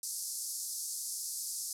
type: band-pass noise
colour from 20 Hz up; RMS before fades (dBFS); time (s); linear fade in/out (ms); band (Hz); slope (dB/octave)
white; -39; 0.03-1.73; 2; 4800 to 12000; 48
effects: none